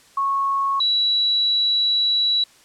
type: tone pair in turn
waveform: sine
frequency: 1100 / 3920 Hz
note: C#6 / B7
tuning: -14 / -14 cents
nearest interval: octave + minor seventh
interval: 2200 cents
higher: second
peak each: -18 / -16 dBFS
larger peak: second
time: 0.17-0.8 / 0.8-2.44 s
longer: second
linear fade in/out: 5 ms
effects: white hiss -52 dBFS RMS until 2.64 s + low-pass 9000 Hz 12 dB/octave